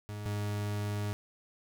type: tone pair in turn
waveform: 40% pulse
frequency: 104.2 / 103.48 Hz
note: G#2 / G#2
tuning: +6 / -6 cents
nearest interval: unison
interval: 12 cents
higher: first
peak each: -37 / -31 dBFS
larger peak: second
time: 0.09-0.26 / 0.26-1.13 s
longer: second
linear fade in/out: 0 ms
effects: none